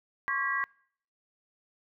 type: tone cluster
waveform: sine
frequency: 1070 / 1132 / 1624 / 1940 Hz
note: C6 / C#6 / G#6 / B6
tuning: +38 / +36 / -39 / -31 cents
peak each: -36 / -33 / -32 / -32 dBFS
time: 0.28-0.64 s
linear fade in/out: 0 ms
effects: noise-tail reverb RT60 0.6 s tail -25 dB re dry